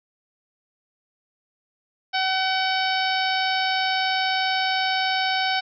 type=harmonic tone; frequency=757 Hz; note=F#5; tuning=39 cents sharp; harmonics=1 / 2 / 3 / 4 / 5 / 6 / 7; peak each=-24 / -27 / -29 / -30 / -31 / -32 / -32 dBFS; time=2.13-5.61 s; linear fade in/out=20 ms; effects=none

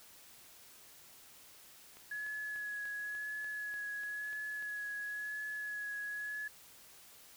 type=click train; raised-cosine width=0.3 ms; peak=-39 dBFS; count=10; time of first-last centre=1.97-4.625 s; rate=3.39 Hz
type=tone with vibrato; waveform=sine; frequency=1688 Hz; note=G#6; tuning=28 cents sharp; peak=-38 dBFS; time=2.11-6.48 s; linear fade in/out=5 ms; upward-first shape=sine; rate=0.97 Hz; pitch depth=18 cents each way
effects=white hiss -58 dBFS RMS until 7.36 s

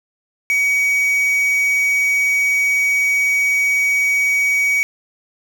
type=tone with quantisation; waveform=triangle; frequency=2258 Hz; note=C#7; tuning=31 cents sharp; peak=-12 dBFS; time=0.5-4.83 s; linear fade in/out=0 ms; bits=5; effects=none

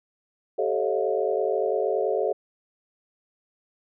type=tone cluster; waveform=sine; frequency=387.9 / 436.9 / 547 / 633 / 705 Hz; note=G4 / A4 / C#5 / D#5 / F5; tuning=-18 / -12 / -23 / +30 / +16 cents; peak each=-28 / -26 / -28 / -30 / -32 dBFS; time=0.58-2.33 s; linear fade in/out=10 ms; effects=none

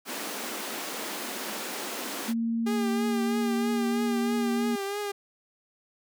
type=high-pass noise; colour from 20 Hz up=pink; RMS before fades=-35 dBFS; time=0.05-2.34 s; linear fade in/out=50 ms; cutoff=210 Hz; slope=48 dB/octave
type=tone with pitch glide; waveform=sine; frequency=229.6 to 234.8 Hz; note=A#3 to A#3; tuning=-26 to +13 cents; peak=-25 dBFS; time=2.28-4.76 s; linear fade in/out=10 ms; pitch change=+39 cents; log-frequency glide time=2.89-4.05 s
type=tone with vibrato; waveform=sawtooth; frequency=403.8 Hz; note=G#4; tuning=49 cents flat; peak=-26 dBFS; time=2.66-5.12 s; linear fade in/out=10 ms; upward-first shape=triangle; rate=3.1 Hz; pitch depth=55 cents each way
effects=none

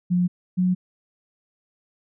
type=tone pair in turn; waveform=sine; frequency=178.3 / 182.36 Hz; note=F3 / F#3; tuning=+36 / -25 cents; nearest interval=unison; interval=39 cents; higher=second; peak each=-17 dBFS; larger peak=neither; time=0.1-0.28 / 0.57-0.75 s; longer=neither; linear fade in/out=20 ms; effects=none

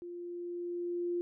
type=tone with level ramp; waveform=sine; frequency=349.2 Hz; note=F4; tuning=in tune; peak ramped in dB=-41 to -30 dBFS; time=0.02-1.21 s; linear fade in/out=0 ms; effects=none

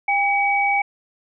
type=tone pair together; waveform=sine; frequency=802.9 / 2271 Hz; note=G5 / C#7; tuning=+41 / +41 cents; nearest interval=octave + tritone; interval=1800 cents; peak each=-19 dBFS; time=0.08-0.82 s; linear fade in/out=5 ms; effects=none

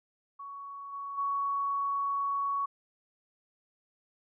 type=tone with level steps; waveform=sine; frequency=1118 Hz; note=C#6; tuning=14 cents sharp; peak=-40 / -36 / -28 dBFS; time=0.39-2.66 s; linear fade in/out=10 ms; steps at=0.92 / 1.17 s; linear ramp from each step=20 ms; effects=none

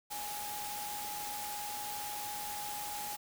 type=tone in noise; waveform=sine; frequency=830.6 Hz; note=G#5; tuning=in tune; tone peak=-41 dBFS; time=0.1-3.17 s; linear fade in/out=20 ms; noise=white; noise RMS=-42 dBFS; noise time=0.1-3.17 s; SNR=-2 dB; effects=none

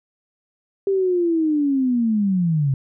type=linear sweep; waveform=sine; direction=down; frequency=396.6 to 130.81 Hz; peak=-16 dBFS; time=0.87-2.74 s; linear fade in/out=2 ms; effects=none

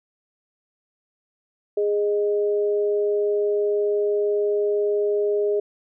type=tone pair together; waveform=sine; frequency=413.1 / 619 Hz; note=G#4 / D#5; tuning=-9 / -9 cents; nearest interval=perfect fifth; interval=700 cents; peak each=-19 / -28 dBFS; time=1.77-5.6 s; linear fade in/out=5 ms; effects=none

